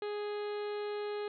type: harmonic tone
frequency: 415.3 Hz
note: G#4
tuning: in tune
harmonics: 1 / 2 / 3 / 4 / 5 / 6 / 7 / 8 / 9 / 10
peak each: -35 / -46 / -49 / -52 / -55 / -55 / -58 / -57 / -60 / -56 dBFS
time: 0.02-1.28 s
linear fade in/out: 2 ms
effects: none